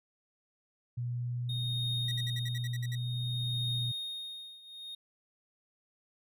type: tone with vibrato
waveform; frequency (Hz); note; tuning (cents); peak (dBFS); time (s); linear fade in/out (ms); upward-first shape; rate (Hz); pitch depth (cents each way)
sine; 121.1; B2; -34; -32; 0.97-3.92; 10; triangle; 0.53; 13
type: tone with tremolo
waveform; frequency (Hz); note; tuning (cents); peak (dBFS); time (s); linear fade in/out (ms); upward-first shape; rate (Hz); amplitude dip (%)
triangle; 3707; A#7; -10; -31; 1.49-4.95; 5; triangle; 0.56; 90
type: tone bursts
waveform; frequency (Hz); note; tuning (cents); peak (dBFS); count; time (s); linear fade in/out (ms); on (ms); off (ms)
sawtooth; 1931; B6; -39; -38; 10; 2.08-2.953; 5; 36; 57
effects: none